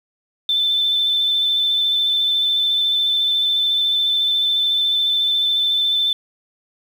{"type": "tone with vibrato", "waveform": "sine", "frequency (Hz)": 3533, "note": "A7", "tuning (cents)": 6, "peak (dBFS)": -15, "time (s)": [0.49, 6.13], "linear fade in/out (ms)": 2, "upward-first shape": "square", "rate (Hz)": 14, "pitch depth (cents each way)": 12, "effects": ["7-bit"]}